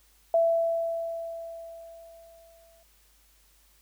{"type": "tone with exponential decay", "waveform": "sine", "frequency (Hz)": 666, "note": "E5", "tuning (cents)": 18, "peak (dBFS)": -18, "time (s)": [0.34, 2.83], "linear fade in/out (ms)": 2, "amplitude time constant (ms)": 540, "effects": ["added 50 Hz sine -63 dBFS peak until 3.81 s", "white hiss -63 dBFS RMS until 3.81 s"]}